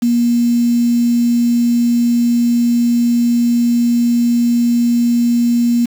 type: tone with quantisation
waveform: sine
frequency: 238 Hz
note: A#3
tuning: 36 cents sharp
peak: -10 dBFS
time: 0.02-5.86 s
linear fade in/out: 10 ms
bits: 5
effects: none